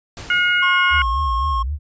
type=noise with exponential decay; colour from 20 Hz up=pink; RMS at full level=-32 dBFS; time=0.17-1.23 s; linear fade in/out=1 ms; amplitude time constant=230 ms
type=harmonic tone; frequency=719 Hz; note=F#5; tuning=50 cents flat; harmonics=2 / 3 / 4; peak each=-16 / -20 / -22 dBFS; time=0.3-1.02 s; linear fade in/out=2 ms
type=tone; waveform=triangle; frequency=1080 Hz; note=C#6; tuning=45 cents flat; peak=-17 dBFS; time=0.62-1.63 s; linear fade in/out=10 ms
type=tone with vibrato; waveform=sine; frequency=65.4 Hz; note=C2; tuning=in tune; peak=-20 dBFS; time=0.9-1.79 s; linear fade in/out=50 ms; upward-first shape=sine; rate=3.9 Hz; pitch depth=250 cents each way
effects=resampled to 16000 Hz